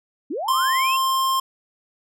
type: linear sweep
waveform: sine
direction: up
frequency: 240 to 2794 Hz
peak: -24 dBFS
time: 0.3-0.97 s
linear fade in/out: 10 ms
type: tone with pitch glide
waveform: square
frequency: 1050 to 1058.5 Hz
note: C6 to C6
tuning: +6 to +20 cents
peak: -19 dBFS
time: 0.48-1.4 s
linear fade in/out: 5 ms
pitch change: +14 cents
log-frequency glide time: 0.64-1.25 s
effects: none